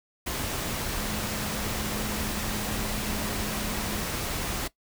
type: tone in noise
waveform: sine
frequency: 210 Hz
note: G#3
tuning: 19 cents sharp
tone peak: -36 dBFS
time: 0.99-4.03 s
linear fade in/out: 10 ms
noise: pink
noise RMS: -31 dBFS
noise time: 0.26-4.68 s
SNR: -8 dB
effects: noise-tail reverb RT60 0.1 s tail -18 dB re dry